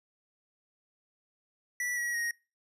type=tone with pitch steps; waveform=square; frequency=1958 / 1916.6 / 1876.1 Hz; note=B6 / A#6 / A#6; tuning=-15 / +48 / +11 cents; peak=-31 dBFS; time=1.8-2.31 s; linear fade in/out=2 ms; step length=170 ms; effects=noise-tail reverb RT60 0.3 s tail -24 dB re dry + resampled to 32000 Hz